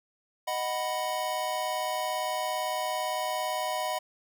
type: chord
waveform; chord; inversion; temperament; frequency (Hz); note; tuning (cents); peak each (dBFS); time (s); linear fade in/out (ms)
square; B major; first; equal; 622.3 / 740 / 987.8; D#5 / F#5 / B5; 0 / 0 / 0; -34; 0.47-3.99; 10
effects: none